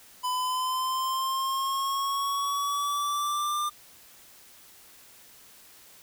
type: exponential sweep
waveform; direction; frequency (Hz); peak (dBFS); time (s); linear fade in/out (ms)
square; up; 1000 to 1199; -27; 0.23-3.7; 20
effects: white hiss -53 dBFS RMS until 6.02 s